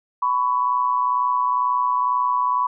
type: tone pair together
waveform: sine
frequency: 997 / 1119.1 Hz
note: B5 / C#6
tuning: +16 / +16 cents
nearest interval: major second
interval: 200 cents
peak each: -19 / -22 dBFS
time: 0.22-2.67 s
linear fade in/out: 5 ms
effects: none